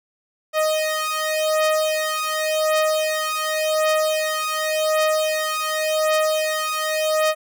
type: beating tone pair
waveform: sawtooth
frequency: 622.3 / 623.19 Hz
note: D#5 / D#5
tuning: 0 / +3 cents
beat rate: 0.89 Hz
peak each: -18 dBFS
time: 0.53-7.35 s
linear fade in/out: 50 ms
effects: none